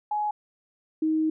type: tone pair in turn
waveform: sine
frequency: 840 / 314.6 Hz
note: G#5 / D#4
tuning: +19 / +19 cents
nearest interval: octave + perfect fourth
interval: 1700 cents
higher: first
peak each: -24 / -21 dBFS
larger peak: second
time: 0.11-0.31 / 1.02-1.3 s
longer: second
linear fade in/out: 5 ms
effects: none